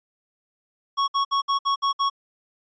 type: tone bursts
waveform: square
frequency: 1108.7 Hz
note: C#6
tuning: in tune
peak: -20 dBFS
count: 7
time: 0.97-2.1 s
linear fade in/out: 20 ms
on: 110 ms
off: 60 ms
effects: resampled to 16000 Hz